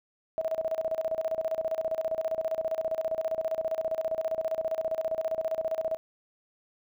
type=tone with tremolo; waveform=sine; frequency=643 Hz; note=E5; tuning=43 cents flat; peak=-25 dBFS; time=0.38-5.97 s; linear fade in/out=0 ms; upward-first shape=square; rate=15 Hz; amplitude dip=80%; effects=none

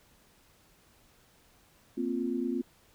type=chord; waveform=sine; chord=Bb suspended second; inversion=none; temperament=equal; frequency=233.1 / 261.6 / 349.2 Hz; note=Bb3 / C4 / F4; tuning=0 / 0 / 0 cents; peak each=-34 / -32 / -34 dBFS; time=1.97-2.62 s; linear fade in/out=10 ms; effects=pink hiss -63 dBFS RMS until 2.94 s

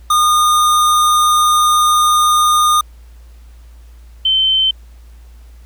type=tone pair in turn; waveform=square / sine; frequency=1221 / 3087 Hz; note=D#6 / G7; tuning=-33 / -27 cents; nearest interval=octave + major third; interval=1606 cents; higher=second; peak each=-10 dBFS; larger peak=neither; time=0.1-2.81 / 4.25-4.71 s; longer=first; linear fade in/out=5 ms; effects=added 58 Hz sine -36 dBFS peak until 5.65 s + pink hiss -53 dBFS RMS until 5.65 s

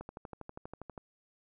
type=click train; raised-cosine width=1 ms; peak=-29 dBFS; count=13; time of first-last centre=0.01-0.978 s; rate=12.4 Hz; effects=none

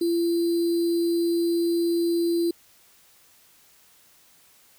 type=tone with sample-and-hold; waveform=sine; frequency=339.6 Hz; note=F4; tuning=48 cents flat; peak=-20 dBFS; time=0.01-2.51 s; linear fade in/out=5 ms; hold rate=4410 Hz; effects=white hiss -57 dBFS RMS until 4.78 s

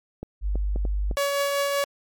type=clicks; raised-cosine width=2 ms; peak=-19 dBFS; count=5; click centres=0.23 / 0.556 / 0.76 / 0.852 / 1.112 s
type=tone; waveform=sine; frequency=50 Hz; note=G1; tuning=35 cents sharp; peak=-22 dBFS; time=0.41-1.16 s; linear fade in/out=50 ms
type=tone with tremolo; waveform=sawtooth; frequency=564 Hz; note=C#5; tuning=30 cents sharp; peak=-17 dBFS; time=1.17-1.84 s; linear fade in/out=0 ms; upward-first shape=triangle; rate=5.2 Hz; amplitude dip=30%
effects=MP3 96 kbps

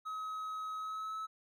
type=tone with pitch glide; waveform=triangle; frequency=1275 to 1298 Hz; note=D#6 to E6; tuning=+42 to -27 cents; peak=-36 dBFS; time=0.05-1.27 s; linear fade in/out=20 ms; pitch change=+31 cents; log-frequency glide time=0.78-1.16 s; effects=none

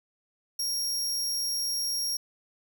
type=tone; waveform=sawtooth; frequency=5588 Hz; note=F8; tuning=in tune; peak=-25 dBFS; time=0.59-2.17 s; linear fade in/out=5 ms; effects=none

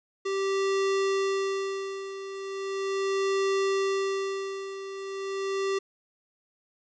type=tone with tremolo; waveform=square; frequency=390.1 Hz; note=G4; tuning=8 cents flat; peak=-24 dBFS; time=0.25-5.79 s; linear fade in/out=10 ms; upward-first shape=sine; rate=0.38 Hz; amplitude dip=75%; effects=resampled to 16000 Hz + 10-bit

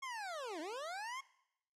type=linear two-way sweep; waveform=25% pulse; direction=down then up; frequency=1100 to 293.7 to 1100 Hz; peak=-38 dBFS; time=0.02-1.21 s; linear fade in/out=10 ms; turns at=0.6 s; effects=noise-tail reverb RT60 0.8 s tail -20 dB re dry + low-pass 8000 Hz 12 dB/octave

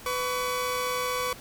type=tone pair together; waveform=sawtooth; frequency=499.4 / 1132.5 Hz; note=B4 / C#6; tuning=+19 / +37 cents; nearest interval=octave + major second; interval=1418 cents; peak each=-26 dBFS; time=0.06-1.33 s; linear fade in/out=2 ms; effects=pink hiss -46 dBFS RMS until 1.4 s

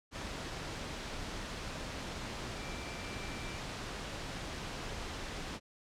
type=tone in noise; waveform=sine; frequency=2349 Hz; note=D7; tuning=in tune; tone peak=-50 dBFS; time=2.54-3.6 s; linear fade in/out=50 ms; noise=pink; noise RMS=-41 dBFS; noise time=0.11-5.6 s; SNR=-12 dB; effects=low-pass 6000 Hz 12 dB/octave

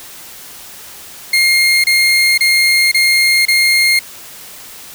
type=tone bursts; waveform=30% pulse; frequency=2130 Hz; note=C7; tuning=30 cents sharp; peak=-6 dBFS; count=5; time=1.33-3.992 s; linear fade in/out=5 ms; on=510 ms; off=28 ms; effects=white hiss -34 dBFS RMS until 4.94 s

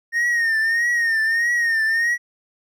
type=tone with vibrato; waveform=triangle; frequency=1843 Hz; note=A#6; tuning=20 cents flat; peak=-15 dBFS; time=0.12-2.18 s; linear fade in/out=50 ms; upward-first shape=triangle; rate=1.6 Hz; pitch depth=82 cents each way; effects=none

